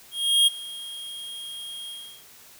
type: tone with ADSR envelope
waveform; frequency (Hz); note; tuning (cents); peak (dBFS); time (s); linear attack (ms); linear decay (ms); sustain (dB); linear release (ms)
square; 3252; G#7; -37; -15; 0.11-2.25; 360; 18; -20; 360
effects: white hiss -50 dBFS RMS until 2.59 s